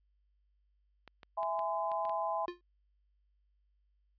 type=clicks; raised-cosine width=0.3 ms; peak=-34 dBFS; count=7; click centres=1.077 / 1.232 / 1.431 / 1.592 / 1.917 / 2.052 / 2.095 s
type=chord; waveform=sine; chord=E augmented; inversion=none; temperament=equal with one note detuned; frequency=659.3 / 830.6 / 1023.2 Hz; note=E5 / G#5 / B#5; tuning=0 / 0 / -39 cents; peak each=-36 dBFS; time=1.37-2.46 s; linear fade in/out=10 ms
type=tone with exponential decay; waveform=square; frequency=351.7 Hz; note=F4; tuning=12 cents sharp; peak=-34 dBFS; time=2.48-2.61 s; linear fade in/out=1 ms; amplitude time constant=27 ms
effects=added 50 Hz sine -70 dBFS peak until 4.18 s + resampled to 11025 Hz